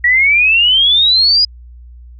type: exponential sweep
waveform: sine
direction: up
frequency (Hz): 1907 to 4978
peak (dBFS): -7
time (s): 0.04-1.45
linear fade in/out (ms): 5
effects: added 60 Hz sine -33 dBFS peak until 2.19 s